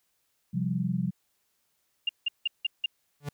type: chord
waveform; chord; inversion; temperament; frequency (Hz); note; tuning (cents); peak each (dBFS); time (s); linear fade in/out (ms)
sine; C suspended fourth; none; equal; 130.81 / 174.61 / 196; C3 / F3 / G3; 0 / 0 / 0; -32 / -29 / -31; 0.53-1.11; 20
type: tone bursts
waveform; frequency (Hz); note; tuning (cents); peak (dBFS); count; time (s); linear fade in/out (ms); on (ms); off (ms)
sine; 2809; F7; +9; -23; 5; 2.07-2.86; 5; 22; 170
type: tone with exponential growth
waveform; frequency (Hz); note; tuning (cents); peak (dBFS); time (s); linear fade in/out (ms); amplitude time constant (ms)
45% pulse; 144.7; D3; -25; -29; 3.2-3.29; 5; 19
effects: white hiss -74 dBFS RMS until 3.33 s